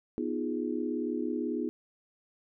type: chord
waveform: sine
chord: F half-diminished seventh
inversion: second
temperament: equal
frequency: 246.9 / 311.1 / 349.2 / 415.3 Hz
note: Cb4 / Eb4 / F4 / Ab4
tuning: 0 / 0 / 0 / 0 cents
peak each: -34 / -34 / -36 / -37 dBFS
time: 0.18-1.69 s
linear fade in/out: 0 ms
effects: none